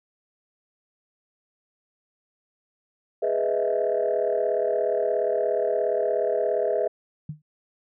sine chord, E major seventh, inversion first, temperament equal, 415.3 / 493.9 / 622.3 / 659.3 Hz, G#4 / B4 / D#5 / E5, 0 / 0 / 0 / 0 cents, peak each -26 dBFS, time 3.22-6.88 s, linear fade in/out 10 ms
sine tone with exponential decay, 151.8 Hz, D#3, 42 cents flat, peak -26 dBFS, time 7.29-7.42 s, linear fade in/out 5 ms, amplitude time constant 27 ms
effects tanh soft clip ceiling -14 dBFS

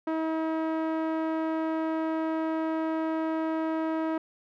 sawtooth tone with low-pass filter, 320 Hz, D#4, 49 cents sharp, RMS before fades -29 dBFS, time 0.07-4.18 s, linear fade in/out 5 ms, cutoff 1300 Hz, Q 0.88, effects none

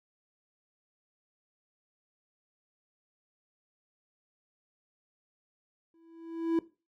triangle tone with exponential growth, 330.3 Hz, E4, 4 cents sharp, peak -20 dBFS, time 5.94-6.59 s, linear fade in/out 2 ms, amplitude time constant 140 ms, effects noise-tail reverb RT60 0.3 s tail -18 dB re dry

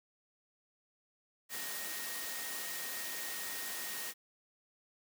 sine tone in noise, 1864.7 Hz, A#6, in tune, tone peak -47 dBFS, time 1.49-4.14 s, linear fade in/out 50 ms, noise white, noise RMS -41 dBFS, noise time 1.49-4.14 s, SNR -9 dB, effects high-pass 200 Hz 12 dB/octave

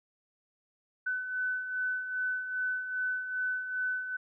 sine beating tone pair, 1504 / 1506.5 Hz, F#6 / F#6, +28 / +31 cents, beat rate 2.5 Hz, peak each -39 / -31 dBFS, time 1.06-4.17 s, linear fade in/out 10 ms, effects none

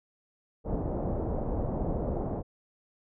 pink low-pass noise, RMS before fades -31 dBFS, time 0.64-2.43 s, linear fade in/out 50 ms, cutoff 740 Hz, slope 24 dB/octave, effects none

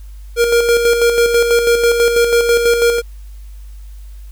square tone with tremolo, 470.8 Hz, A#4, 17 cents sharp, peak -9 dBFS, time 0.36-3.02 s, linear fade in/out 50 ms, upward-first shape square, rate 6.1 Hz, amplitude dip 45%, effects added 50 Hz sine -30 dBFS peak until 4.31 s + white hiss -52 dBFS RMS until 4.31 s

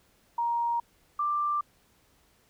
sine tone pair in turn, 940 / 1181.1 Hz, A#5 / D6, +14 / +9 cents, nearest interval major third, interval 395 cents, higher second, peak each -25 dBFS, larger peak neither, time 0.38-0.8 / 1.19-1.61 s, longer neither, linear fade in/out 5 ms, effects pink hiss -65 dBFS RMS until 2.49 s

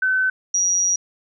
sine tone pair in turn, 1521 / 5758 Hz, F#6 / F#8, +47 / -48 cents, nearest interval octave + major seventh, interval 2305 cents, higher second, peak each -16 dBFS, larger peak neither, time 0.02-0.3 / 0.54-0.96 s, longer second, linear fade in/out 5 ms, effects none

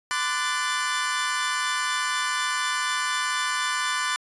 sawtooth chord, D dominant seventh, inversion third, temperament equal with one note detuned, 1020.8 / 1174.7 / 1480 / 1760 Hz, C6 / D6 / F#6 / A6, -43 / 0 / 0 / 0 cents, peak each -26 dBFS, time 0.11-4.16 s, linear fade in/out 0 ms, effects resampled to 24000 Hz

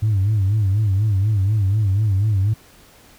sine tone with vibrato, 102 Hz, G#2, 31 cents flat, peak -13 dBFS, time 0.02-2.54 s, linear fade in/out 10 ms, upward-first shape sine, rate 4.1 Hz, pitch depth 130 cents each way, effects tanh soft clip ceiling -12 dBFS + pink hiss -49 dBFS RMS until 3.18 s

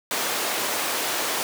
pink high-pass noise, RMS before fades -26 dBFS, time 0.11-1.43 s, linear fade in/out 0 ms, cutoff 450 Hz, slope 12 dB/octave, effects none

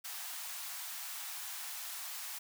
white high-pass noise, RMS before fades -43 dBFS, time 0.04-2.39 s, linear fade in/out 10 ms, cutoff 690 Hz, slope 48 dB/octave, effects none

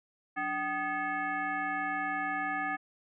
sine tone with frequency modulation, 1238 Hz, D#6, 9 cents flat, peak -30 dBFS, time 0.36-2.77 s, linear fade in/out 20 ms, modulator 473 Hz, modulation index 1.7, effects none

